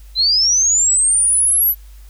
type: linear sweep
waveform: sine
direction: up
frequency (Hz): 3951 to 11960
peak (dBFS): -11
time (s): 0.15-1.75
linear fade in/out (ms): 50
effects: added 50 Hz sine -36 dBFS peak until 2.09 s + white hiss -52 dBFS RMS until 2.09 s